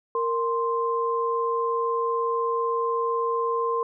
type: tone pair together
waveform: sine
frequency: 463.7 / 1046 Hz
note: A#4 / C6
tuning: -9 / -1 cents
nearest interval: octave + major second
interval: 1408 cents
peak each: -25 dBFS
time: 0.15-3.83 s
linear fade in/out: 2 ms
effects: none